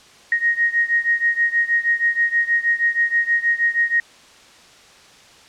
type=beating tone pair; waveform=sine; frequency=1869 / 1875.3 Hz; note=A#6 / A#6; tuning=+4 / +10 cents; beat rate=6.3 Hz; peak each=-18 / -20 dBFS; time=0.32-4 s; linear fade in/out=2 ms; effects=white hiss -47 dBFS RMS until 5.48 s + low-pass 6000 Hz 12 dB/octave